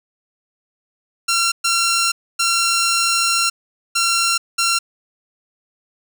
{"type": "tone bursts at uneven times", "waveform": "10% pulse", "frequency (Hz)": 1367, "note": "F6", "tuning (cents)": -37, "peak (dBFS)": -7, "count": 5, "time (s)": [[1.28, 1.52], [1.64, 2.12], [2.39, 3.5], [3.95, 4.38], [4.58, 4.79]], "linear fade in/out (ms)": 10, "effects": []}